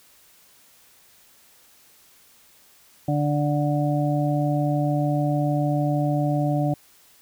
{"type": "harmonic tone", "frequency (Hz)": 146.83, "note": "D3", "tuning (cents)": 0, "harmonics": [1, 2, 4, 5], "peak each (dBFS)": [-22, -25, -28, -29], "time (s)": [3.08, 6.74], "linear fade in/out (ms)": 5, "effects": ["white hiss -55 dBFS RMS until 7.21 s"]}